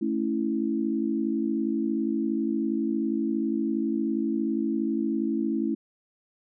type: chord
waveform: sine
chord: A major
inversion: none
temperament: equal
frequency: 220 / 277.2 / 329.6 Hz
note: A3 / C#4 / E4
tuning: 0 / 0 / 0 cents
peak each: -28 / -29 / -28 dBFS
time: 0.01-5.75 s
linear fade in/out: 10 ms
effects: none